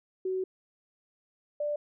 sine tone pair in turn, 374.7 / 590 Hz, F#4 / D5, +22 / +8 cents, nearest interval minor sixth, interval 786 cents, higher second, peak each -28 dBFS, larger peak neither, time 0.25-0.44 / 1.6-1.76 s, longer first, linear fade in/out 5 ms, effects none

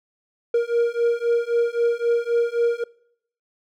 triangle beating tone pair, 468.5 / 472.3 Hz, A#4 / A#4, +9 / +23 cents, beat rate 3.8 Hz, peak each -19 dBFS, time 0.54-2.84 s, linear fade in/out 5 ms, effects noise-tail reverb RT60 0.7 s tail -24 dB re dry

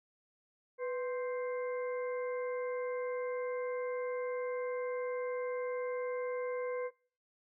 harmonic tone with a mistuned harmonic, 523.3 Hz, C5, in tune, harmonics 1 / 2 / 3 / 4, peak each -34 / -45 / -51 / -48 dBFS, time 0.78-6.91 s, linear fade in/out 50 ms, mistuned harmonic 1, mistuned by -90 cents, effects noise-tail reverb RT60 0.5 s tail -25 dB re dry

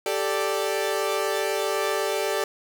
sawtooth chord, G suspended second, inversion none, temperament equal, 392 / 440 / 587.3 Hz, G4 / A4 / D5, 0 / 0 / 0 cents, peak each -24 dBFS, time 0.06-2.44 s, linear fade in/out 2 ms, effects 8-bit

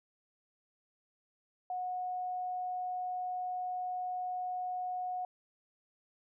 sine tone, 730 Hz, F#5, 24 cents flat, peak -34 dBFS, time 1.7-5.25 s, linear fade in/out 2 ms, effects none

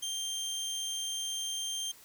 25% pulse tone, 3169 Hz, G7, 18 cents sharp, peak -30 dBFS, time 0.02-1.92 s, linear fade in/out 10 ms, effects white hiss -56 dBFS RMS until 2.04 s

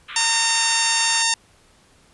pink band-pass noise, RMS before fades -35 dBFS, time 0.08-1.23 s, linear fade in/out 10 ms, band 1100 to 3800 Hz, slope 96 dB/octave
harmonic tone, 914 Hz, A#5, 34 cents flat, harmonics 1 / 2 / 3 / 4 / 5 / 6 / 7 / 8 / 10, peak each -26 / -26 / -26 / -26 / -26 / -26 / -26 / -26 / -26 dBFS, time 0.16-1.34 s, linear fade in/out 2 ms
effects pink hiss -55 dBFS RMS until 2.13 s + resampled to 24000 Hz

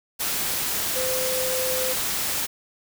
sine tone in noise, 514 Hz, C5, 31 cents flat, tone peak -26 dBFS, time 0.95-1.94 s, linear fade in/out 20 ms, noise white, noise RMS -26 dBFS, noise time 0.19-2.47 s, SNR -3 dB, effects none

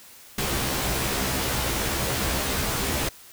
pink noise with comb filter, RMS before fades -26 dBFS, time 0.38-3.09 s, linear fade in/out 5 ms, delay 15 ms, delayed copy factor +0.95, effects white hiss -48 dBFS RMS until 3.32 s

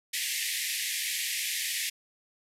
pink band-pass noise, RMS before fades -32 dBFS, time 0.13-1.9 s, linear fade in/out 10 ms, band 1800 to 14000 Hz, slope 96 dB/octave, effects none

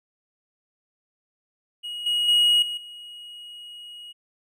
triangle tone with level steps, 2894 Hz, F#7, 39 cents flat, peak -29 / -19 / -14 / -26 / -37 dBFS, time 1.83-4.13 s, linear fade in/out 20 ms, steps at 2.06 / 2.28 / 2.62 / 2.77 s, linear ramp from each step 5 ms, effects none

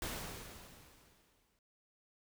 pink noise with exponential decay, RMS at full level -39 dBFS, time 0.02-1.59 s, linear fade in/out 2 ms, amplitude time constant 340 ms, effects none

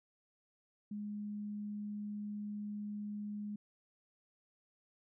sine tone, 207.7 Hz, G#3, in tune, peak -39 dBFS, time 0.91-3.56 s, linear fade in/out 5 ms, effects none

